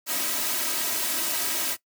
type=noise with comb filter; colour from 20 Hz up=white; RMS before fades=-27 dBFS; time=0.06-1.77 s; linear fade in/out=50 ms; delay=3.1 ms; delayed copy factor=+0.75; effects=noise-tail reverb RT60 0.1 s tail -19 dB re dry + high-pass 150 Hz 12 dB/octave